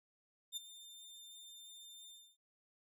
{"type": "tone with ADSR envelope", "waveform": "sawtooth", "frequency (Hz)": 3603, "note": "A7", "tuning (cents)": 40, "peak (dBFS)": -35, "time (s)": [0.52, 2.37], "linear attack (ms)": 46, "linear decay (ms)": 17, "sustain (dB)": -15, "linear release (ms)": 280, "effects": []}